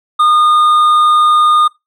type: tone with hard clipping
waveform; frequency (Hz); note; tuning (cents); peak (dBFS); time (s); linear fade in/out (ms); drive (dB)
triangle; 1222; D#6; -32; -8; 0.19-1.68; 10; 8
effects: noise-tail reverb RT60 0.2 s tail -22 dB re dry